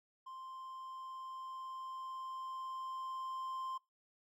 triangle tone with level ramp, 1047 Hz, C6, 1 cent sharp, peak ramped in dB -45 to -37 dBFS, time 0.26-3.78 s, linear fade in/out 10 ms, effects noise-tail reverb RT60 0.2 s tail -22 dB re dry

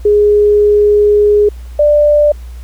sine tone pair in turn, 415.3 / 591.2 Hz, G#4 / D5, 0 / +11 cents, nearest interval tritone, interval 611 cents, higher second, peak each -5 dBFS, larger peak neither, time 0.05-1.49 / 1.79-2.32 s, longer first, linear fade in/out 5 ms, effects added 60 Hz sine -25 dBFS peak until 2.63 s + pink hiss -45 dBFS RMS until 2.63 s

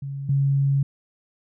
sine tone pair in turn, 138.59 / 138.59 Hz, C#3 / C#3, 0 / 0 cents, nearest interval unison, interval 0 cents, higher neither, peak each -28 / -17 dBFS, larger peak second, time 0.02-0.29 / 0.29-0.83 s, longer second, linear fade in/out 5 ms, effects none

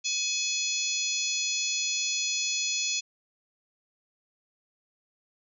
harmonic tone with a mistuned harmonic, 847 Hz, G#5, 34 cents sharp, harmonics 3 / 4 / 5 / 6 / 7 / 8, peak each -33 / -34 / -34 / -37 / -33 / -33 dBFS, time 0.04-3.01 s, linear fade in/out 20 ms, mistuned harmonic 6, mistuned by -19 cents, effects none

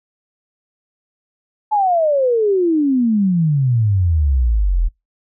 sine exponential sweep, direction down, 870 to 39.08 Hz, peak -12 dBFS, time 1.71-4.89 s, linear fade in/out 20 ms, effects noise-tail reverb RT60 0.2 s tail -25 dB re dry

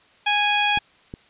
harmonic tone, 828 Hz, G#5, 5 cents flat, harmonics 1 / 2 / 3 / 4, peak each -22 / -26 / -22 / -24 dBFS, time 0.26-0.79 s, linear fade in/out 10 ms
clicks, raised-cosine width 3 ms, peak -20 dBFS, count 2, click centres 0.774 / 1.139 s
effects white hiss -55 dBFS RMS until 1.29 s + resampled to 8000 Hz

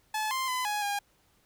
sawtooth tone with pitch steps, 861 / 1047 / 1011 / 834 / 812 Hz, A5 / C6 / B5 / G#5 / G#5, -38 / +1 / +40 / +7 / -39 cents, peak -25 dBFS, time 0.14-0.99 s, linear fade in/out 5 ms, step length 170 ms, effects pink hiss -67 dBFS RMS until 1.45 s

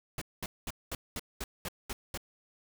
pink noise bursts, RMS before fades -37 dBFS, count 9, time 0.18-2.175 s, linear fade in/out 2 ms, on 35 ms, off 210 ms, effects none

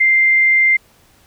sine tone, 2093 Hz, C7, in tune, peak -9 dBFS, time 0-0.77 s, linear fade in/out 10 ms, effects pink hiss -52 dBFS RMS until 1.26 s

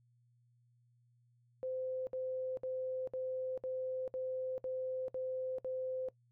sine tone bursts, 516 Hz, C5, 24 cents flat, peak -36 dBFS, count 9, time 1.63-6.086 s, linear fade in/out 0 ms, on 440 ms, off 62 ms, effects noise-tail reverb RT60 0.1 s tail -20 dB re dry + added 120 Hz sine -68 dBFS peak until 6.31 s

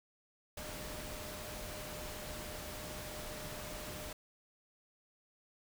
sine tone in noise, 607 Hz, D#5, 43 cents flat, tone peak -50 dBFS, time 0.57-4.13 s, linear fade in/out 5 ms, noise pink, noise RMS -45 dBFS, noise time 0.57-4.13 s, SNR -8 dB, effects none

